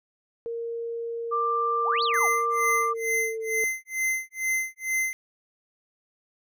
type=tone with pitch glide; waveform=sine; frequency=464.4 to 444.5 Hz; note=A#4 to A4; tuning=-7 to +18 cents; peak=-29 dBFS; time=0.46-3.64 s; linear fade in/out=0 ms; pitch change=-75 cents; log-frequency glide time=2.58-3.48 s
type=tone; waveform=sine; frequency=1183 Hz; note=D6; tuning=12 cents sharp; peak=-23 dBFS; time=1.31-2.94 s; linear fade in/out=20 ms
type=exponential two-way sweep; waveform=sine; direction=up then down; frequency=563 to 4699 to 563 Hz; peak=-27 dBFS; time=1.84-2.29 s; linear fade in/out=50 ms; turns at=2.03 s
type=tone with tremolo; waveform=square; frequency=2067 Hz; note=C7; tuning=22 cents flat; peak=-23 dBFS; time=2.14-5.13 s; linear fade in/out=0 ms; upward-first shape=sine; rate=2.2 Hz; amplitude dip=100%
effects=none